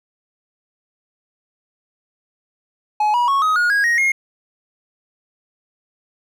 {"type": "tone with pitch steps", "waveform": "triangle", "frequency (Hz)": [846, 966.2, 1103.5, 1260.3, 1439.3, 1643.8, 1877.4, 2144], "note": ["G#5", "B5", "C#6", "D#6", "F#6", "G#6", "A#6", "C7"], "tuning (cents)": [32, -38, -8, 22, -48, -18, 12, 42], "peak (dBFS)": -12, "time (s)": [3, 4.12], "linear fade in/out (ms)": 5, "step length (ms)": 140, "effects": []}